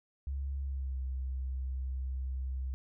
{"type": "tone with pitch glide", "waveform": "sine", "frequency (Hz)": [68.6, 65.12], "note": ["C#2", "C2"], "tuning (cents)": [-17, -8], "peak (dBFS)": -33, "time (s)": [0.27, 2.74], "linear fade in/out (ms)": 0, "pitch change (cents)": -91, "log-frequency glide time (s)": [0.62, 0.99], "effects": []}